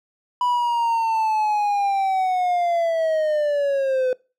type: linear sweep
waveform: triangle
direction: down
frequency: 988 to 503 Hz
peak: -16 dBFS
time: 0.41-4.13 s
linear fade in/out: 2 ms
effects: noise-tail reverb RT60 0.3 s tail -23 dB re dry